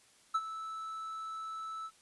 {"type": "tone with ADSR envelope", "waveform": "triangle", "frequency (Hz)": 1312, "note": "E6", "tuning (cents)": -9, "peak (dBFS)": -24, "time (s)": [0.34, 1.91], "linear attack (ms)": 12, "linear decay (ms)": 47, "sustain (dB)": -13, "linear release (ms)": 56, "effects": ["white hiss -64 dBFS RMS until 2.01 s", "resampled to 24000 Hz"]}